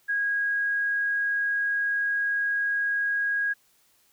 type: tone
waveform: sine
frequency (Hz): 1643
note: G#6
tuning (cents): -19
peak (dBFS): -23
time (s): 0.08-3.54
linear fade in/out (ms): 20
effects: white hiss -64 dBFS RMS until 4.12 s